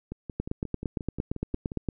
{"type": "two click trains", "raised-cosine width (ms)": 3, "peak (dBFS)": [-15, -22], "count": [14, 10], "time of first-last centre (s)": [[0.4, 1.887], [0.12, 1.719]], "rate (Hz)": [8.74, 5.63], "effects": []}